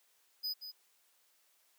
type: tone with echo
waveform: square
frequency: 4988 Hz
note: D#8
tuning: 3 cents sharp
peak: -35 dBFS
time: 0.43-0.54 s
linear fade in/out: 20 ms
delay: 180 ms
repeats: 1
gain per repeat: -9 dB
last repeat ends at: 0.72 s
effects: white hiss -71 dBFS RMS until 1.78 s + high-pass 400 Hz 12 dB/octave